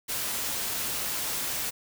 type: noise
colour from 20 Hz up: white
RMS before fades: -31 dBFS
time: 0.08-1.71 s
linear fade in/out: 20 ms
effects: none